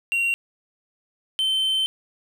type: tone pair in turn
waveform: triangle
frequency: 2752 / 3089 Hz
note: F7 / G7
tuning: -26 / -26 cents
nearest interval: major second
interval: 200 cents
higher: second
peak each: -18 dBFS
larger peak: neither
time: 0.12-0.34 / 1.39-1.86 s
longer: second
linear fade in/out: 0 ms
effects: none